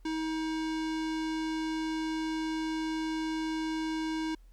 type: tone with low-pass filter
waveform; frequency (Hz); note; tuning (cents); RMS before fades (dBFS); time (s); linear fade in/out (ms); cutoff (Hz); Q
square; 317.5; D#4; +35; -33; 0.05-4.35; 5; 5600; 0.91
effects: added 41 Hz sine -52 dBFS peak until 4.52 s + pink hiss -72 dBFS RMS until 4.52 s